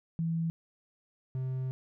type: tone pair in turn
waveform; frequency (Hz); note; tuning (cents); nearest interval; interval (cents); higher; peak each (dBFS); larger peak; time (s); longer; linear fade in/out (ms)
sine / triangle; 164.81 / 130; E3 / C3; 0 / -11; major third; 411; first; -28 / -29; first; 0.19-0.5 / 1.35-1.71; second; 0
effects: none